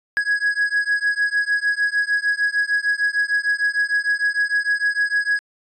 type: beating tone pair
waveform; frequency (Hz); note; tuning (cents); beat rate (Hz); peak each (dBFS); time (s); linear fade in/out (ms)
triangle; 1661.2 / 1667.8; G#6 / G#6; 0 / +7; 6.6; -19; 0.17-5.39; 0
effects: resampled to 24000 Hz